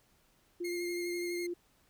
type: tone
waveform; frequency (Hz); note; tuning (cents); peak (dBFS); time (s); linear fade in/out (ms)
sine; 349.2; F4; 0; -34; 0.6-1.54; 10
type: tone with vibrato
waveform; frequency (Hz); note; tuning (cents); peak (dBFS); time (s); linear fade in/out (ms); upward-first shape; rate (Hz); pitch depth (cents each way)
sawtooth; 2128; C7; +29; -37; 0.64-1.47; 10; sine; 12; 23
effects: pink hiss -69 dBFS RMS until 1.89 s